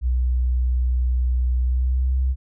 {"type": "tone with pitch glide", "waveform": "sine", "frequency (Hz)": [62.1, 64.81], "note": ["B1", "C2"], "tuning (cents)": [10, -16], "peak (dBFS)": -17, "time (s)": [0.01, 2.36], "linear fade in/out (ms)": 50, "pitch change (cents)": 74, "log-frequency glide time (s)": [1.61, 2.16], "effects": []}